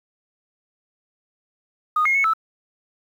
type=tone with pitch steps; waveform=sine; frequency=1236 / 2149 / 2202 / 1312 Hz; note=D#6 / C7 / C#7 / E6; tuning=-12 / +46 / -12 / -9 cents; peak=-15 dBFS; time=1.96-2.336 s; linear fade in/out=5 ms; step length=94 ms; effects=tanh soft clip ceiling -11 dBFS + 8-bit